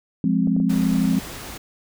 sine chord, F minor, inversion none, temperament equal with one note detuned, 175.63 / 207.7 / 261.6 Hz, F3 / Ab3 / C4, +10 / 0 / 0 cents, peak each -21 dBFS, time 0.24-1.19 s, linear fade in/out 2 ms
clicks, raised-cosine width 2 ms, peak -21 dBFS, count 3, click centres 0.473 / 0.565 / 0.601 s
pink noise, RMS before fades -35 dBFS, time 0.69-1.58 s, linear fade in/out 10 ms
effects none

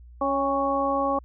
harmonic tone with a mistuned harmonic, 277.2 Hz, C#4, in tune, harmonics 1 / 2 / 3 / 4, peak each -29 / -26 / -28 / -26 dBFS, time 0.21-1.19 s, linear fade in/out 5 ms, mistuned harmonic 3, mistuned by -33 cents, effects added 60 Hz sine -44 dBFS peak until 1.24 s

